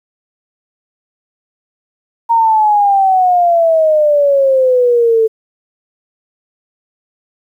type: exponential sweep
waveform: sine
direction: down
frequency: 932.3 to 440 Hz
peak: -7 dBFS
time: 2.29-5.28 s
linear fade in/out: 20 ms
effects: 8-bit